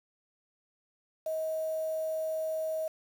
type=tone with quantisation; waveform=sine; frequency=635 Hz; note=D#5; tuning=35 cents sharp; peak=-30 dBFS; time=1.26-2.88 s; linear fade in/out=5 ms; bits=8; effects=none